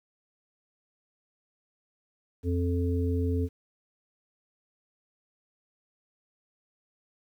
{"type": "harmonic tone", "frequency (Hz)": 87.3, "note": "F2", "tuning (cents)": 0, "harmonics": [1, 3, 5], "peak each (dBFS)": [-26, -31, -33], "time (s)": [2.43, 3.49], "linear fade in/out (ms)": 50, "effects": ["10-bit"]}